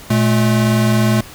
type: tone pair together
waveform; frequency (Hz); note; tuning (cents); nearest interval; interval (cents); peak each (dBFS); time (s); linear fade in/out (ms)
square; 117.6 / 215.9; A#2 / A3; +16 / -33; major seventh; 1051; -15; 0.1-1.21; 5
effects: pink hiss -37 dBFS RMS until 1.34 s